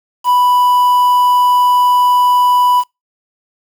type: tone with quantisation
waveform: triangle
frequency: 988 Hz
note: B5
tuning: in tune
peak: -6 dBFS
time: 0.24-2.84 s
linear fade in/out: 50 ms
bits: 5
effects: noise-tail reverb RT60 0.2 s tail -26 dB re dry